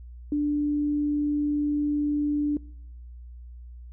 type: tone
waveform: sine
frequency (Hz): 293.7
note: D4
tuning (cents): 0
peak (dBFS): -22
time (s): 0.32-2.57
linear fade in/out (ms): 2
effects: noise-tail reverb RT60 0.8 s tail -25 dB re dry + added 60 Hz sine -40 dBFS peak until 3.92 s